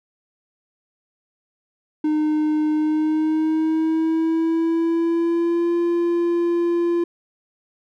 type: tone with pitch glide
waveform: triangle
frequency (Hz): 305.9 to 343.4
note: D#4 to F4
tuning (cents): -29 to -29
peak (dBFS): -15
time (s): 2.04-7.04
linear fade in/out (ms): 5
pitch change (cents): +200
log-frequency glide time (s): 2.72-5.75
effects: none